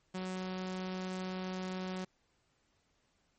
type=tone; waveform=sawtooth; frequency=185.6 Hz; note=F#3; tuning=6 cents sharp; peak=-33 dBFS; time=0.14-2.05 s; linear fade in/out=10 ms; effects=pink hiss -75 dBFS RMS until 3.38 s + MP3 32 kbps